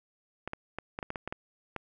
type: clicks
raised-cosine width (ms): 0.5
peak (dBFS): -20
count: 10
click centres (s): 0.476 / 0.534 / 0.786 / 0.989 / 1.028 / 1.104 / 1.158 / 1.276 / 1.325 / 1.763
effects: none